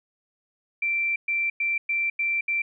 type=tone bursts at uneven times; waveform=sine; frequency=2349 Hz; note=D7; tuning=in tune; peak=-22 dBFS; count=6; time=0.82-1.16 / 1.28-1.5 / 1.6-1.78 / 1.89-2.1 / 2.19-2.41 / 2.48-2.62 s; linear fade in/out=5 ms; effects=none